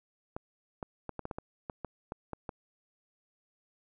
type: clicks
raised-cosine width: 1 ms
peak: -23 dBFS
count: 12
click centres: 0.365 / 0.828 / 1.093 / 1.193 / 1.254 / 1.312 / 1.385 / 1.698 / 1.847 / 2.121 / 2.333 / 2.492 s
effects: none